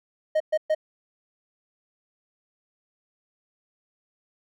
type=tone bursts; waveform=triangle; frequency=622.3 Hz; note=D#5; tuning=in tune; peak=-17 dBFS; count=3; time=0.35-0.749 s; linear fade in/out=10 ms; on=53 ms; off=120 ms; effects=none